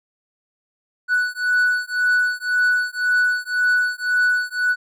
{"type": "beating tone pair", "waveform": "triangle", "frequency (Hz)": [1480, 1481.9], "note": ["F#6", "F#6"], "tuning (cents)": [0, 2], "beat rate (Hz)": 1.9, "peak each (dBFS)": -18, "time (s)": [1.08, 4.76], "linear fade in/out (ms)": 50, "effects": []}